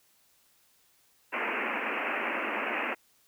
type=band-pass noise; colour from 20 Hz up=white; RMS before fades=-32 dBFS; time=1.32-2.95 s; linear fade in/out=20 ms; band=210 to 2700 Hz; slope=96 dB/octave; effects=white hiss -66 dBFS RMS until 3.27 s